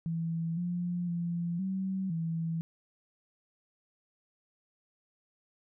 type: tone with pitch steps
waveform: sine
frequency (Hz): 165.1 / 175.8 / 171.4 / 190.4 / 164.3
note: E3 / F3 / F3 / F#3 / E3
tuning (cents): +3 / +12 / -32 / +50 / -5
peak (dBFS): -30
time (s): 0.06-2.61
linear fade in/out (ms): 0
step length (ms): 510
effects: none